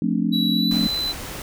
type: chord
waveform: sine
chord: D minor seventh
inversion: first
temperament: just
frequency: 176.2 / 220.2 / 264.3 / 293.7 Hz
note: F3 / A3 / C4 / D4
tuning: +16 / +2 / +18 / 0 cents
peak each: -24 / -22 / -25 / -26 dBFS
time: 0.02-0.87 s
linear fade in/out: 2 ms
type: tone with pitch glide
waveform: triangle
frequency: 3915 to 4016 Hz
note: B7 to B7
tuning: -16 to +28 cents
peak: -21 dBFS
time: 0.32-1.13 s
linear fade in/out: 20 ms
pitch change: +44 cents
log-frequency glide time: 0.54-0.78 s
type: noise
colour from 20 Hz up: pink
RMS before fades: -33 dBFS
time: 0.71-1.42 s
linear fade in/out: 2 ms
effects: none